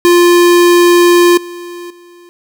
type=tone with level steps; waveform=square; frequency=349.2 Hz; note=F4; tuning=in tune; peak=-5 / -25 / -37 dBFS; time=0.05-2.29 s; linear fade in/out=0 ms; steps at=1.37 / 1.9 s; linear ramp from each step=5 ms; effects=none